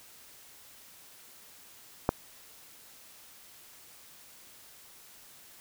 click, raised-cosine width 1 ms, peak -9 dBFS, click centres 2.091 s, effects white hiss -54 dBFS RMS until 5.6 s

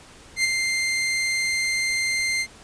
sawtooth tone with ADSR envelope, 2093 Hz, C7, in tune, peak -13 dBFS, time 0.36-2.47 s, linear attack 81 ms, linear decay 17 ms, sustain -5 dB, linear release 60 ms, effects pink hiss -47 dBFS RMS until 2.63 s + resampled to 22050 Hz

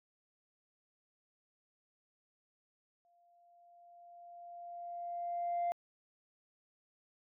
sine tone with exponential growth, 695 Hz, F5, 9 cents flat, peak -29 dBFS, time 3.05-5.72 s, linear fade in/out 0 ms, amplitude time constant 580 ms, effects tanh soft clip ceiling -29 dBFS

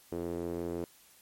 sawtooth tone with band-pass filter, 85.7 Hz, F2, 32 cents flat, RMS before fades -36 dBFS, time 0.12-0.84 s, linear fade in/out 0 ms, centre 390 Hz, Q 2.6, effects white hiss -60 dBFS RMS until 1.21 s + MP3 64 kbps

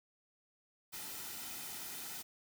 white noise with comb filter, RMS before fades -45 dBFS, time 0.92-2.23 s, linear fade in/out 20 ms, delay 1.8 ms, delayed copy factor -0.5, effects none

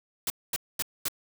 white noise bursts, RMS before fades -29 dBFS, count 4, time 0.27-1.084 s, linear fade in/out 2 ms, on 31 ms, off 230 ms, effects none

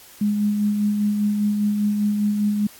sine tone with tremolo, 207.7 Hz, G#3, in tune, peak -16 dBFS, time 0.21-2.67 s, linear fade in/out 5 ms, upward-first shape sine, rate 5 Hz, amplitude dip 35%, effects white hiss -46 dBFS RMS until 2.79 s + AAC 64 kbps

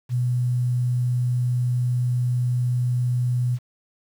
sine tone, 123.47 Hz, B2, in tune, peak -19 dBFS, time 0.09-3.59 s, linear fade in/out 50 ms, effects 8-bit

